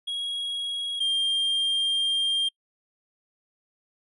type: tone pair in turn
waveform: triangle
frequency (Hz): 3307 / 3198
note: G#7 / G7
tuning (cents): -8 / +34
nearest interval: minor second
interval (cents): 58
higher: first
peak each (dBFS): -26 / -20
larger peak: second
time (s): 0.07-1 / 1-2.49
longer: second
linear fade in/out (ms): 10
effects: noise-tail reverb RT60 0.1 s tail -26 dB re dry + resampled to 32000 Hz